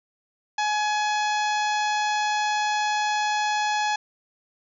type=harmonic tone; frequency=843 Hz; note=G#5; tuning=26 cents sharp; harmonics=1 / 2 / 3 / 4 / 5 / 6 / 7 / 8; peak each=-23 / -29 / -33 / -35 / -37 / -39 / -40 / -41 dBFS; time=0.58-3.96 s; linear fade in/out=5 ms; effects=none